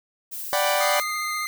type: noise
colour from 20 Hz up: violet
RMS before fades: -33 dBFS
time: 0.31-1.04 s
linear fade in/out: 20 ms
type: chord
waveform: sawtooth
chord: G major seventh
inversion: second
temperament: equal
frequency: 587.3 / 740 / 784 / 987.8 Hz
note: D5 / F#5 / G5 / B5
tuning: 0 / 0 / 0 / 0 cents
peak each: -19 / -23 / -24 / -25 dBFS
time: 0.53-1 s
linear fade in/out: 0 ms
type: tone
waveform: triangle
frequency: 1237 Hz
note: D#6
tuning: 10 cents flat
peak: -27 dBFS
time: 0.8-1.46 s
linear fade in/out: 5 ms
type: tone with vibrato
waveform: sawtooth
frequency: 2089 Hz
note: C7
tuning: 3 cents flat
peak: -24 dBFS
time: 0.81-1.47 s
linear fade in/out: 0 ms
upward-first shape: triangle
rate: 15 Hz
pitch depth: 16 cents each way
effects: none